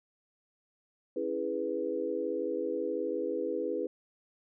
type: chord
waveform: sine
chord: C# minor seventh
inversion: none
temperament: equal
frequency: 277.2 / 329.6 / 415.3 / 493.9 Hz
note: C#4 / E4 / G#4 / B4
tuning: 0 / 0 / 0 / 0 cents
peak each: -40 / -36 / -35 / -34 dBFS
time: 1.16-3.87 s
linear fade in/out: 5 ms
effects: none